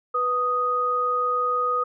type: tone pair together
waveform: sine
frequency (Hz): 493.9 / 1244.6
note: B4 / D#6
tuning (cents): 0 / 0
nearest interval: octave + major third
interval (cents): 1600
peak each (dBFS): -28 / -21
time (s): 0.14-1.84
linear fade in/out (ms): 10
effects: none